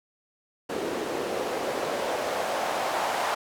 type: noise with band-pass filter sweep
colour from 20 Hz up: white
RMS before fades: -29 dBFS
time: 0.69-3.35 s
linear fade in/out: 10 ms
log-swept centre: 370 to 820 Hz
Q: 2
effects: none